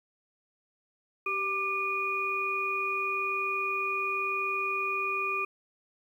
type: tone cluster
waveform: sine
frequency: 388.2 / 1188 / 2453 Hz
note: G4 / D6 / D#7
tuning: -17 / +20 / -25 cents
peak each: -37 / -32 / -30 dBFS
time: 1.26-5.45 s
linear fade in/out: 5 ms
effects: 10-bit